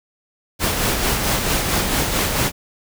pink noise with tremolo, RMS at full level -18 dBFS, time 0.59-2.52 s, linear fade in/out 50 ms, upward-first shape sine, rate 4.5 Hz, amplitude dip 40%, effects none

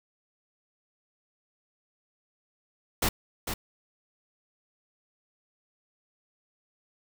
pink noise with echo, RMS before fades -25 dBFS, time 3.02-3.09 s, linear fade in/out 5 ms, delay 450 ms, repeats 1, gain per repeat -7 dB, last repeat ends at 3.54 s, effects none

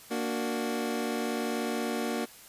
25% pulse chord, Bb augmented, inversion none, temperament equal, 233.1 / 293.7 / 370 Hz, Bb3 / D4 / F#4, 0 / 0 / 0 cents, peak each -28 / -32 / -32 dBFS, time 0.1-2.26 s, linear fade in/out 20 ms, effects white hiss -51 dBFS RMS until 2.48 s + resampled to 32000 Hz

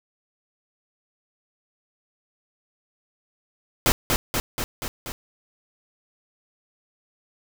pink noise with echo, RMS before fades -18 dBFS, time 3.86-3.92 s, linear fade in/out 0 ms, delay 240 ms, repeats 5, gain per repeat -3 dB, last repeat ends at 5.12 s, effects none

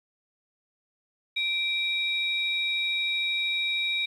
sine tone pair together, 2349 / 3782 Hz, D7 / A#7, 0 / +24 cents, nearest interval minor sixth, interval 824 cents, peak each -27 / -27 dBFS, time 1.36-4.06 s, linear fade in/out 10 ms, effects tanh soft clip ceiling -17 dBFS + 10-bit

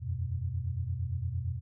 sine chord, E suspended second, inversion none, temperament equal with one note detuned, 83.75 / 92.5 / 123.47 Hz, E2 / F#2 / B2, +28 / 0 / 0 cents, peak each -35 / -35 / -35 dBFS, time 0-1.61 s, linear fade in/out 50 ms, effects none

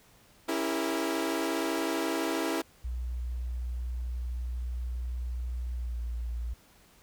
sawtooth chord, C# diminished seventh, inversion none, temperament equal with one note detuned, 277.2 / 329.6 / 400.7 / 466.2 Hz, C#4 / E4 / G4 / Bb4, 0 / 0 / +38 / 0 cents, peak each -31 / -27 / -33 / -33 dBFS, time 0.48-2.62 s, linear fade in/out 10 ms
sine tone with pitch glide, 61 to 58.65 Hz, B1 to A#1, -21 to +11 cents, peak -31 dBFS, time 2.84-6.54 s, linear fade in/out 10 ms, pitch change -68 cents, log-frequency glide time 5.77-5.99 s
effects pink hiss -60 dBFS RMS until 7.02 s

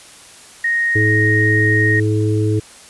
sine tone, 1864.7 Hz, A#6, in tune, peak -14 dBFS, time 0.64-2 s, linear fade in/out 5 ms
harmonic tone, 106.9 Hz, A2, 49 cents flat, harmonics 1 / 3 / 4, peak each -15 / -20 / -21 dBFS, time 0.95-2.6 s, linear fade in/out 10 ms
effects white hiss -41 dBFS RMS until 2.89 s + resampled to 24000 Hz

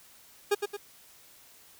40% pulse tone with echo, 408.5 Hz, G#4, 29 cents flat, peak -21 dBFS, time 0.51-0.55 s, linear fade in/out 10 ms, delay 110 ms, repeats 2, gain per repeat -6 dB, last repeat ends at 0.77 s, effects white hiss -56 dBFS RMS until 1.79 s

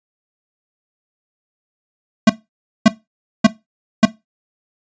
square tone bursts, 220 Hz, A3, in tune, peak -5 dBFS, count 4, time 2.27-4.054 s, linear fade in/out 5 ms, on 26 ms, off 560 ms, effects noise-tail reverb RT60 0.2 s tail -17 dB re dry + resampled to 16000 Hz

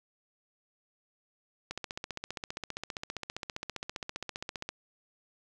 click train, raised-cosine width 0.2 ms, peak -19 dBFS, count 46, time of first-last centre 1.71-4.69 s, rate 15.1 Hz, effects none

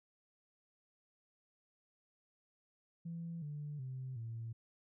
sine tone with pitch steps, 167.6 / 147.6 / 129.99 / 114.47 Hz, E3 / D3 / C3 / A#2, +29 / +9 / -11 / -31 cents, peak -40 dBFS, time 3.05-4.53 s, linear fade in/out 10 ms, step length 370 ms, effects tanh soft clip ceiling -36 dBFS

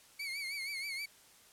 30% pulse tone with vibrato, 2217 Hz, C#7, in tune, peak -35 dBFS, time 0.19-1.06 s, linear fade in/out 10 ms, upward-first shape triangle, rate 6.3 Hz, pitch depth 100 cents each way, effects white hiss -61 dBFS RMS until 1.52 s + low-pass 12000 Hz 12 dB/octave

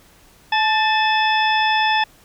harmonic tone with a mistuned harmonic, 865 Hz, A5, 30 cents flat, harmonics 1 / 2 / 3 / 4 / 6, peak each -17 / -21 / -24 / -24 / -30 dBFS, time 0.52-2.04 s, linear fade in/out 5 ms, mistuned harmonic 2, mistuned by +45 cents, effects pink hiss -51 dBFS RMS until 2.24 s

